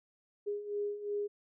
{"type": "beating tone pair", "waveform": "sine", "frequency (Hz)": [409.1, 411.9], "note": ["G#4", "G#4"], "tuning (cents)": [-26, -14], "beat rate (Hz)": 2.8, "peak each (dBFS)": [-40, -35], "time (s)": [0.46, 1.28], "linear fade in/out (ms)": 20, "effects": []}